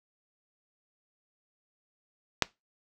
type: click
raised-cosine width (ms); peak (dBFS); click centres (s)
0.2; -3; 2.423
effects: noise-tail reverb RT60 0.2 s tail -21 dB re dry